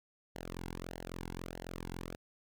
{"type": "tone with flanger", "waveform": "sawtooth", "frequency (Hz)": 43.65, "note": "F1", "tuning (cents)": 0, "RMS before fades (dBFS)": -44, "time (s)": [0.35, 2.16], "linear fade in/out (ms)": 10, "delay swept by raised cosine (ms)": [0.81, 1.66], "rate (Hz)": 1.6, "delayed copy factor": -0.85, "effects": []}